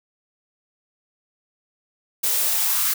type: noise with high-pass filter sweep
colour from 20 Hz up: blue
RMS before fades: -21 dBFS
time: 2.23-2.94 s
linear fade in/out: 10 ms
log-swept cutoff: 390 to 1400 Hz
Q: 2.6
effects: none